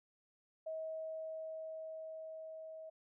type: tone with level ramp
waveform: sine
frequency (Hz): 638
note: D#5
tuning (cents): +43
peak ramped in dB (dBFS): -39 to -47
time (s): 0.66-2.9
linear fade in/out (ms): 10
effects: none